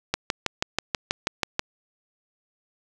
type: click train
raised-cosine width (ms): 0.2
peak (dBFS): -5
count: 10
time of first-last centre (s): 0.14-1.594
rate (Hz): 6.19
effects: 7-bit